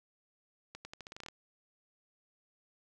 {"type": "accelerating click train", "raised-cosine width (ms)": 0.2, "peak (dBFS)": -28, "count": 11, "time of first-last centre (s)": [0.75, 1.285], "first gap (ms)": 100, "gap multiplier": 0.85, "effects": []}